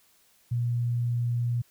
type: tone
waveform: sine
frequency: 119.8 Hz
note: A#2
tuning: 48 cents sharp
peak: -24 dBFS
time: 0.51-1.62 s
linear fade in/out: 10 ms
effects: white hiss -63 dBFS RMS until 1.7 s